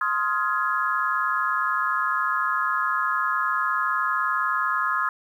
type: chord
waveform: sine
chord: F minor seventh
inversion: second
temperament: just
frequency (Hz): 1047.7 / 1257.2 / 1396.9 / 1676.3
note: C6 / Eb6 / F6 / Ab6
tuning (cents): +2 / +18 / 0 / +16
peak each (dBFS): -27 / -25 / -28 / -28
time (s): 0.01-5.09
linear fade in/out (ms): 2
effects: 9-bit